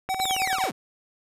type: tone with tremolo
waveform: square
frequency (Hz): 760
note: F#5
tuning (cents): +46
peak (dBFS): -24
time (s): 0.09-0.7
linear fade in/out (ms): 10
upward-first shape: square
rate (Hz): 9.7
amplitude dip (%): 50
type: click train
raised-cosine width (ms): 0.5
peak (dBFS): -17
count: 11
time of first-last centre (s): 0.09-0.639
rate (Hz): 18.2
type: linear sweep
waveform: sawtooth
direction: down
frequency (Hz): 4151 to 86.4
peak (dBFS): -24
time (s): 0.2-0.72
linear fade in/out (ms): 20
effects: resampled to 32000 Hz